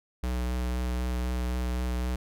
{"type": "tone with vibrato", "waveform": "square", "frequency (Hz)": 61.74, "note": "B1", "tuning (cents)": 0, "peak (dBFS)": -28, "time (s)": [0.23, 2.16], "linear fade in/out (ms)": 5, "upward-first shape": "sine", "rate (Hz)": 3.9, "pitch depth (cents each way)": 15, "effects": []}